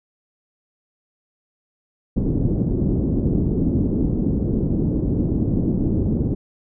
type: low-pass noise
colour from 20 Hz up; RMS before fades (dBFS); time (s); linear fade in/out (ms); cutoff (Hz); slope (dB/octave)
white; -20; 2.16-6.35; 10; 310; 24
effects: none